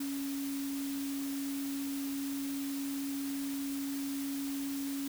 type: tone in noise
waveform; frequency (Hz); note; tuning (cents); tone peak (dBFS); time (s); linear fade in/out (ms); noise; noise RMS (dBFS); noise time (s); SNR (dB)
sine; 277.2; C#4; 0; -34; 0-5.08; 5; white; -45; 0-5.08; +8
effects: none